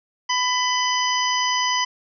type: harmonic tone with a mistuned harmonic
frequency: 997 Hz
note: B5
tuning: 16 cents sharp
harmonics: 1 / 2 / 3 / 5 / 6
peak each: -22 / -26 / -26 / -27 / -29 dBFS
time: 0.29-1.85 s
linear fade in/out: 10 ms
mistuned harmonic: 3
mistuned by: +23 cents
effects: none